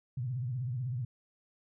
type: tone with vibrato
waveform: sine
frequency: 124.7 Hz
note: B2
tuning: 17 cents sharp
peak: -32 dBFS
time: 0.17-1.05 s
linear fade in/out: 5 ms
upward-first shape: sine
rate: 16 Hz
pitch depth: 150 cents each way
effects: none